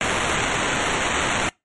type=noise with sample-and-hold; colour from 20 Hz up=blue; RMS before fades=-22 dBFS; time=0.01-1.49 s; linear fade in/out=0 ms; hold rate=4900 Hz; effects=noise-tail reverb RT60 0.2 s tail -24 dB re dry + MP3 48 kbps